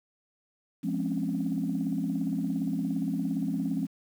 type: chord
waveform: sine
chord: Db major seventh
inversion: first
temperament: just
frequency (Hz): 173.24 / 207.9 / 259.9 / 277.2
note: F3 / Ab3 / C4 / Db4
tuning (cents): -14 / +2 / -11 / 0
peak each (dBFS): -32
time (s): 0.83-3.87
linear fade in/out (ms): 20
effects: tanh soft clip ceiling -19 dBFS + 9-bit